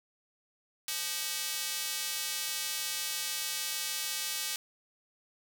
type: tone with high-pass filter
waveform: square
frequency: 173.2 Hz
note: F3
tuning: 14 cents flat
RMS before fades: -35 dBFS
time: 0.88-4.56 s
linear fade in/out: 2 ms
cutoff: 3700 Hz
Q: 0.68
effects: none